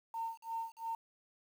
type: tone with tremolo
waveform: sine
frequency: 910 Hz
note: A#5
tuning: 42 cents flat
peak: -34 dBFS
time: 0.14-0.95 s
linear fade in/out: 2 ms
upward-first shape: sine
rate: 2.9 Hz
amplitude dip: 100%
effects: tanh soft clip ceiling -30 dBFS + 10-bit